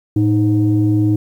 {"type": "tone pair together", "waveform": "sine", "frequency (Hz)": [109.99, 311.1], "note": ["A2", "D#4"], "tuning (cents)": [0, 0], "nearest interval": "octave + tritone", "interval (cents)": 1800, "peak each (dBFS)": -13, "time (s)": [0.16, 1.16], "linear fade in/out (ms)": 5, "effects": ["tanh soft clip ceiling -5 dBFS", "8-bit"]}